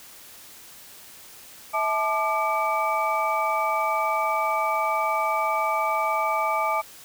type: tone cluster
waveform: sine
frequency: 648 / 869 / 1195 / 2296 Hz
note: E5 / A5 / D6 / D7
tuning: -30 / -22 / +30 / -40 cents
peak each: -28 / -26 / -25 / -31 dBFS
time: 1.73-6.82 s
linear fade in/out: 20 ms
effects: white hiss -46 dBFS RMS until 7.04 s